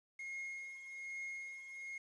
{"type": "tone with tremolo", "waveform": "triangle", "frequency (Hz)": 2150, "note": "C7", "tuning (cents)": 47, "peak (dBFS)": -39, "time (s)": [0.19, 1.98], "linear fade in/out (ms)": 5, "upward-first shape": "triangle", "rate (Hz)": 1.2, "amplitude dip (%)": 65, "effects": ["resampled to 22050 Hz", "11-bit"]}